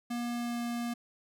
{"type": "tone with pitch glide", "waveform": "square", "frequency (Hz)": [238.9, 237.4], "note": ["A#3", "A#3"], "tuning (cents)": [43, 32], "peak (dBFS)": -33, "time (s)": [0.1, 0.94], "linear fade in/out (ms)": 10, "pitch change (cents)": -11, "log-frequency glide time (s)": [0.35, 0.61], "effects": []}